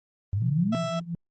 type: exponential sweep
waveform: sine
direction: up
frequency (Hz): 92.7 to 240.7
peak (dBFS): -23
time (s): 0.33-0.75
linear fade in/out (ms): 0
type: band-pass noise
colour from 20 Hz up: pink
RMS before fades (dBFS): -36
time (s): 0.36-0.91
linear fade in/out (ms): 20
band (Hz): 120 to 140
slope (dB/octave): 96
type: tone with tremolo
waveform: sine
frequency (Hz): 170.1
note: F3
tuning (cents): -45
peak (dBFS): -26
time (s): 0.42-1.15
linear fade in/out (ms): 2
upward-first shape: triangle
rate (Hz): 5.9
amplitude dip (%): 90
type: tone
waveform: 30% pulse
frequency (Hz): 661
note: E5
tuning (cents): +5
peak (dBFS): -26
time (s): 0.72-1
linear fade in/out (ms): 10
effects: low-pass 7000 Hz 12 dB/octave + Opus 24 kbps